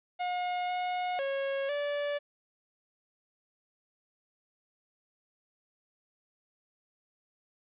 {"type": "tone with pitch steps", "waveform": "45% pulse", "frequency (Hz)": [719, 724, 548, 579], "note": ["F#5", "F#5", "C#5", "D5"], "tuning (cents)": [-50, -38, -20, -25], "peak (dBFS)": -30, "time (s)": [0.19, 2.19], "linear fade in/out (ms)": 20, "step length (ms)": 500, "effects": ["resampled to 8000 Hz", "11-bit"]}